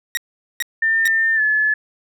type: tone bursts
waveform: sawtooth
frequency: 1894 Hz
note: A#6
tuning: 27 cents sharp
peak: -15 dBFS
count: 3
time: 0.15-1.076 s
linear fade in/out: 0 ms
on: 22 ms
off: 430 ms
type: tone with pitch glide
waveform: sine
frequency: 1801 to 1720.7 Hz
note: A6 to A6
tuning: +40 to -39 cents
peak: -14 dBFS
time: 0.82-1.74 s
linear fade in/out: 5 ms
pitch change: -79 cents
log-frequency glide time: 1.35-1.41 s
effects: none